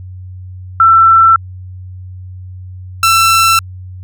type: tone pair in turn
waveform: sine / sawtooth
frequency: 1339 / 1339 Hz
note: E6 / E6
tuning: +27 / +27 cents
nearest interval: unison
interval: 0 cents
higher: neither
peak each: -3 dBFS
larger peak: neither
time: 0.8-1.36 / 3.03-3.59 s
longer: neither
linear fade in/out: 2 ms
effects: added 92 Hz sine -26 dBFS peak until 4.03 s